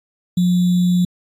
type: tone with sample-and-hold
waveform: sine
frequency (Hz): 178.7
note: F3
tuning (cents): +40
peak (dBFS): -12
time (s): 0.37-1.05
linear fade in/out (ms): 5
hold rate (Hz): 3675
effects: AAC 64 kbps